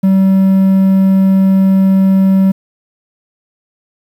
triangle tone, 191.8 Hz, G3, 37 cents flat, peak -4 dBFS, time 0.03-2.52 s, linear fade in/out 10 ms, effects 7-bit

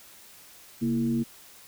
sine tone with frequency modulation, 233.1 Hz, A#3, in tune, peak -23 dBFS, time 0.81-1.24 s, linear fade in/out 20 ms, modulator 97.7 Hz, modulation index 0.73, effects white hiss -51 dBFS RMS until 1.67 s

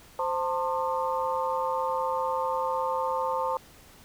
sine tone cluster, 521 / 896 / 1060 / 1211 Hz, C5 / A5 / C6 / D#6, -7 / +31 / +22 / -47 cents, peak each -30 / -29 / -32 / -37 dBFS, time 0.19-3.57 s, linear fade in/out 2 ms, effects pink hiss -53 dBFS RMS until 4.04 s

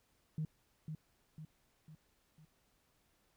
sine tone with echo, 155.56 Hz, D#3, in tune, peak -34 dBFS, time 0.38-0.45 s, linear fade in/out 2 ms, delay 500 ms, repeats 4, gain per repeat -6 dB, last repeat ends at 2.45 s, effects tanh soft clip ceiling -30 dBFS + pink hiss -75 dBFS RMS until 3.36 s

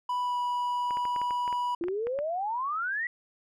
triangle tone with pitch glide, 987.8 to 978.1 Hz, B5 to B5, 0 to -17 cents, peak -25 dBFS, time 0.09-1.75 s, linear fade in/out 5 ms, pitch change -17 cents, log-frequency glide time 0.21-0.38 s
clicks, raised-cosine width 0.5 ms, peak -25 dBFS, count 12, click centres 0.908 / 0.971 / 1.053 / 1.162 / 1.216 / 1.308 / 1.478 / 1.527 / 1.839 / 1.884 / 2.07 / 2.189 s
sine exponential sweep, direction up, 331.6 to 1975.5 Hz, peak -28 dBFS, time 1.81-3.07 s, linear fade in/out 2 ms
effects none

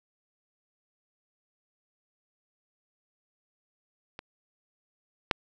clicks, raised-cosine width 0.3 ms, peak -23 / -6 dBFS, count 2, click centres 4.191 / 5.312 s, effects none

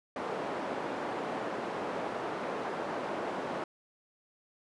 white band-pass noise, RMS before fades -36 dBFS, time 0.16-3.64 s, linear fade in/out 2 ms, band 250 to 810 Hz, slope 12 dB/octave, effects resampled to 24000 Hz

